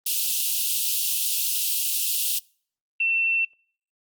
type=high-pass noise; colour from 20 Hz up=white; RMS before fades=-24 dBFS; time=0.06-2.39 s; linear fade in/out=5 ms; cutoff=2600 Hz; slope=96 dB/octave
type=tone; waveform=sine; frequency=2694 Hz; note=E7; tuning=37 cents sharp; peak=-20 dBFS; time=3-3.45 s; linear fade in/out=5 ms
effects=noise-tail reverb RT60 0.5 s tail -26 dB re dry + Opus 24 kbps